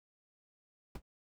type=noise with exponential decay; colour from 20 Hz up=brown; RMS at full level=-34 dBFS; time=0.95-1.02 s; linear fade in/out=5 ms; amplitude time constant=15 ms; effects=none